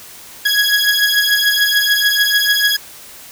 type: beating tone pair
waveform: 20% pulse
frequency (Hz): 1661.2 / 1668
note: G#6 / G#6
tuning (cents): 0 / +7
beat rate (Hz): 6.8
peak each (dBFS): -10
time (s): 0.45-2.77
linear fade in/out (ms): 10
effects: white hiss -37 dBFS RMS until 3.31 s